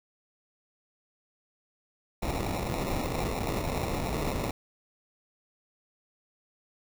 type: noise with sample-and-hold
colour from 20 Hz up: pink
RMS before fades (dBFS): -31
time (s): 2.22-4.51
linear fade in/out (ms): 5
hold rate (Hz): 1575
effects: none